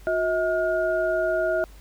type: tone cluster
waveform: sine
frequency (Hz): 362 / 641 / 1426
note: F#4 / E5 / F6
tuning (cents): -38 / -49 / +36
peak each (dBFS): -28 / -22 / -29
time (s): 0.07-1.64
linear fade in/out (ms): 0
effects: added 50 Hz sine -44 dBFS peak until 1.8 s + pink hiss -54 dBFS RMS until 1.8 s